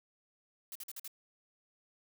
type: noise bursts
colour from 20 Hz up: blue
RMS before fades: -44 dBFS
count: 5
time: 0.72-1.078 s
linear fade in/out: 2 ms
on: 34 ms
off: 47 ms
effects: none